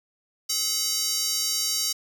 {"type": "tone with high-pass filter", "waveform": "square", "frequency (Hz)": 427.9, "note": "A4", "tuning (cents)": -48, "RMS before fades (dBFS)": -26, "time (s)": [0.49, 1.93], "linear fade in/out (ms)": 10, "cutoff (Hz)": 5300, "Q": 2.3, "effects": []}